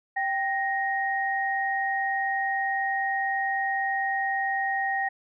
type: tone pair together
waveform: sine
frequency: 782 / 1869.1 Hz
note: G5 / A#6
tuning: -4 / +4 cents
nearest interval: octave + minor third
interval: 1508 cents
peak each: -27 dBFS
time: 0.16-5.09 s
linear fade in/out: 10 ms
effects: none